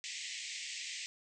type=band-pass noise; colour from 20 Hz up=pink; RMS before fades=-43 dBFS; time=0.04-1.06 s; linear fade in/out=0 ms; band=1900 to 8100 Hz; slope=96 dB/octave; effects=none